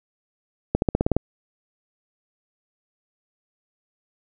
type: accelerating click train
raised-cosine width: 2 ms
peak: -5 dBFS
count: 8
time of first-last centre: 0.75-1.166 s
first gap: 71 ms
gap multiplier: 0.94
effects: none